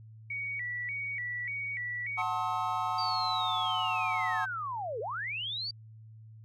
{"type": "tone with vibrato", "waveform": "sine", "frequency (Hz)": 2093, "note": "C7", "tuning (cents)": 0, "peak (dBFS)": -33, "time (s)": [0.3, 2.22], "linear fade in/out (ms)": 5, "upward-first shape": "square", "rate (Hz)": 1.7, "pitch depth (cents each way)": 120}
{"type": "chord", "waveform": "triangle", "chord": "F# diminished seventh", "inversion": "none", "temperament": "just", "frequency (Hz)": [740, 888, 1065.6, 1278.7], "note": ["F#5", "A5", "C6", "Eb6"], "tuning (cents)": [0, 16, 31, 47], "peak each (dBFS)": -33, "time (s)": [2.17, 4.46], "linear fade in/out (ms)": 20}
{"type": "linear two-way sweep", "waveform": "sine", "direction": "down then up", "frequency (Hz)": [4699, 408.2, 4699], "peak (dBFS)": -33, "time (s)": [2.98, 5.71], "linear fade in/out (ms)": 5, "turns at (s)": 5}
{"effects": ["added 110 Hz sine -48 dBFS peak until 6.44 s"]}